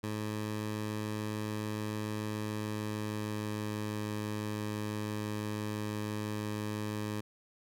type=tone with pitch glide; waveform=15% pulse; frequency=106.9 to 105.98 Hz; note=A2 to G#2; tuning=-49 to +36 cents; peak=-28 dBFS; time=0.03-7.21 s; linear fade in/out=10 ms; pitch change=-15 cents; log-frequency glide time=2.23-3.98 s; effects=none